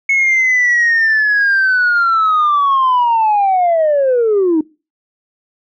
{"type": "linear sweep", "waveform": "sine", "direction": "down", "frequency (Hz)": [2198, 302.3], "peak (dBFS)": -8, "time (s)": [0.09, 4.61], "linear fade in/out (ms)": 5, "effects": ["noise-tail reverb RT60 0.3 s tail -22 dB re dry", "tanh soft clip ceiling -7 dBFS"]}